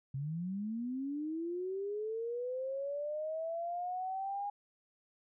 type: linear sweep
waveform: sine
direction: up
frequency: 130.81 to 819 Hz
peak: -35 dBFS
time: 0.14-4.5 s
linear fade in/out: 5 ms
effects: none